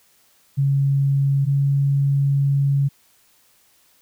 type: tone pair in turn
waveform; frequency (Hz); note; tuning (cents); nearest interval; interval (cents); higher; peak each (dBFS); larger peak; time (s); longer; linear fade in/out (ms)
sine; 138.59 / 139.55; C#3 / C#3; 0 / +12; unison; 12; second; -15; neither; 0.57-1.46 / 1.46-2.89; second; 20
effects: white hiss -58 dBFS RMS until 4.01 s